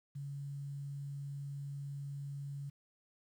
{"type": "tone with quantisation", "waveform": "sine", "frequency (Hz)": 140.9, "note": "C#3", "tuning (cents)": 29, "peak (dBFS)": -40, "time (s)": [0.15, 2.7], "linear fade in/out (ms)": 10, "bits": 11, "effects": []}